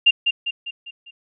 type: tone with echo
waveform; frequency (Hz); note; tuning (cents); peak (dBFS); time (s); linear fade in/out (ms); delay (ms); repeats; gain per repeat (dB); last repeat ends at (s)
sine; 2794; F7; 0; -9; 0.06-0.11; 10; 200; 5; -6; 1.11
effects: none